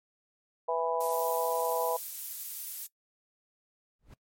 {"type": "harmonic tone", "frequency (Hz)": 164.81, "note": "E3", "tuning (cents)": 0, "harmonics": [3, 4, 5, 6], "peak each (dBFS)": [-31, -32, -35, -33], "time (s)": [0.68, 1.97], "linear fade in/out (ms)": 10}
{"type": "noise", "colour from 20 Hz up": "violet", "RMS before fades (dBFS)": -37, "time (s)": [1, 2.87], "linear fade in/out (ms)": 10}
{"type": "noise with exponential growth", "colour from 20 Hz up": "brown", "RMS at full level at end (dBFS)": -41, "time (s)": [3.99, 4.14], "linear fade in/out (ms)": 5, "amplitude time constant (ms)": 31}
{"effects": ["noise-tail reverb RT60 0.1 s tail -21 dB re dry", "MP3 64 kbps"]}